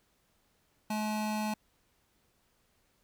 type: tone pair together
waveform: square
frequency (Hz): 213.9 / 855.6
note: A3 / A5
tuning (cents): -49 / -49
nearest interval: 2 octaves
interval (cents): 2400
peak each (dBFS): -33 / -37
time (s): 0.9-1.54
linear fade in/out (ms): 5
effects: pink hiss -72 dBFS RMS until 3.03 s